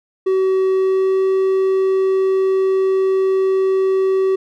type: tone with pitch glide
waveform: triangle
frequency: 379.2 to 381.8 Hz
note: F#4 to G4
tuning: +43 to -46 cents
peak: -11 dBFS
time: 0.26-4.36 s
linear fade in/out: 10 ms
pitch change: +11 cents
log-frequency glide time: 0.71-1.25 s
effects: none